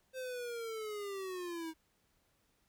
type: linear sweep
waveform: square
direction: down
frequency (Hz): 523.3 to 316.2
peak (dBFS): -40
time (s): 0.13-1.74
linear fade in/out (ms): 50
effects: pink hiss -75 dBFS RMS until 2.68 s

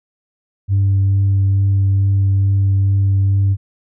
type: tone with vibrato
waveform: sine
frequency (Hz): 98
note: G2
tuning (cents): 0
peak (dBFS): -9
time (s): 0.68-3.57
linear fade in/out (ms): 50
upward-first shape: triangle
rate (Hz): 2.3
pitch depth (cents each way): 11
effects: tanh soft clip ceiling -9 dBFS

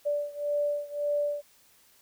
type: beating tone pair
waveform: sine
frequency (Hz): 583 / 584.8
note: D5 / D5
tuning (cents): -13 / -7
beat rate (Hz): 1.8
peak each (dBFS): -29 / -31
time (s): 0.05-1.42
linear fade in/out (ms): 20
effects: white hiss -61 dBFS RMS until 2.01 s

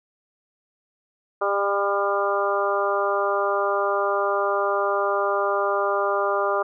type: harmonic tone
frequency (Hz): 200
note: G3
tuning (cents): +35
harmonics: 2 / 3 / 4 / 5 / 6 / 7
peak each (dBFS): -26 / -25 / -29 / -30 / -25 / -31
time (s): 1.41-6.63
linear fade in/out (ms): 10
effects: none

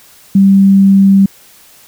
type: tone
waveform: sine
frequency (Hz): 195.4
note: G3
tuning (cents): -5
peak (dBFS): -3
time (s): 0.35-1.26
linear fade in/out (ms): 5
effects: white hiss -42 dBFS RMS until 1.87 s

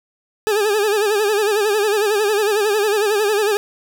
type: tone with vibrato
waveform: 40% pulse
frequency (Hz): 418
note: G#4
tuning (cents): +11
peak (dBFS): -14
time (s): 0.47-3.57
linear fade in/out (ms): 0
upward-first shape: sine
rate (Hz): 11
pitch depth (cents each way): 88
effects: none

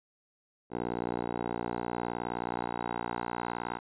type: tone with band-pass filter sweep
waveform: 10% pulse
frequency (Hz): 59.3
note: A#1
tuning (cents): +30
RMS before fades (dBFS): -35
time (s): 0.7-3.8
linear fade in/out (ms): 50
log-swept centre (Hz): 540 to 1000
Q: 1.4
effects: resampled to 8000 Hz

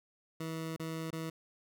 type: tone with dropouts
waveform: 20% pulse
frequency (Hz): 161.6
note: E3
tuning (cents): -34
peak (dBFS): -32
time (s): 0.4-1.3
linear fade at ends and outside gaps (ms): 5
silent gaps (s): 0.764-0.796 / 1.106-1.128
effects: none

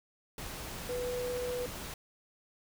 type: tone in noise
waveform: sine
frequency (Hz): 493.9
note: B4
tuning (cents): 0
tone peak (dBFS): -33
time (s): 0.89-1.66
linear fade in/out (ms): 2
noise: pink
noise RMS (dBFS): -42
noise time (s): 0.38-1.94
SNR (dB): +6
effects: none

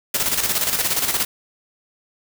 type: noise with tremolo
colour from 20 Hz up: white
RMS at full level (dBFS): -19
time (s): 0.14-1.25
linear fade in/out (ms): 5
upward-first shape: square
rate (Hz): 17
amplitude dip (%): 55
effects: none

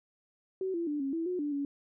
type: tone with pitch steps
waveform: sine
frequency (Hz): 378.2 / 338.7 / 294.8 / 273 / 329.3 / 362 / 292.8 / 282.5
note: F#4 / E4 / D4 / C#4 / E4 / F#4 / D4 / C#4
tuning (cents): +38 / +47 / +7 / -26 / -2 / -38 / -5 / +33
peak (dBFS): -30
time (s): 0.61-1.65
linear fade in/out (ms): 2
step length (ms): 130
effects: none

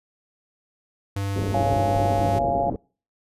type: tone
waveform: square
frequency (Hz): 99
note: G2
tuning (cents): +18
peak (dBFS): -25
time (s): 1.16-2.39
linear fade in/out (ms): 5
type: low-pass noise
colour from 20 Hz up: white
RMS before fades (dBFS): -29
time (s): 1.36-2.76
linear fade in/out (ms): 2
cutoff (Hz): 450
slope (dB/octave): 24
type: chord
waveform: sine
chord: Db major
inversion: none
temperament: just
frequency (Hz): 554.4 / 693 / 831.5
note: Db5 / F5 / Ab5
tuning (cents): 0 / -14 / +2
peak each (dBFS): -27 / -22 / -27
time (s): 1.54-2.7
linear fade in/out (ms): 2
effects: noise-tail reverb RT60 0.4 s tail -26 dB re dry + resampled to 32000 Hz

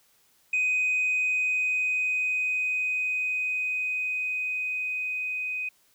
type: tone with level ramp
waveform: sine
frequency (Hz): 2504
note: D#7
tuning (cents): +10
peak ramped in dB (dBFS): -20 to -28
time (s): 0.53-5.69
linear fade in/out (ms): 5
effects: tanh soft clip ceiling -20 dBFS + white hiss -64 dBFS RMS until 5.94 s

